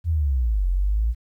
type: linear two-way sweep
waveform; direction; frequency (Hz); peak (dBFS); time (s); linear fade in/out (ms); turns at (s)
sine; down then up; 86.3 to 43.65 to 58.5; -18; 0.04-1.15; 50; 0.68
effects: 10-bit